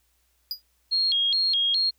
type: tone with exponential decay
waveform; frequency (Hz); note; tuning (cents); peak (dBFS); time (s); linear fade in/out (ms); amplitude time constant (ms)
square; 4890; D#8; -31; -24; 0.51-0.62; 1; 22
type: tone with vibrato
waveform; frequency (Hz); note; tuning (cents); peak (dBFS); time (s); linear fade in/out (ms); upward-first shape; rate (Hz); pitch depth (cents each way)
sine; 3729; A#7; 0; -20; 0.91-1.91; 20; square; 2.4; 230
effects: added 60 Hz sine -69 dBFS peak until 1.98 s + white hiss -69 dBFS RMS until 1.98 s